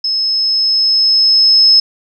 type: tone with level ramp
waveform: sine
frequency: 5190 Hz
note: E8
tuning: 28 cents flat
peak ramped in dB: -13 to -4 dBFS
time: 0.04-1.8 s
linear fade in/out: 5 ms
effects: none